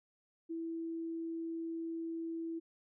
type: tone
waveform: sine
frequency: 329.6 Hz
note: E4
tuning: in tune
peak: -37 dBFS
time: 0.49-2.6 s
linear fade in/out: 20 ms
effects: none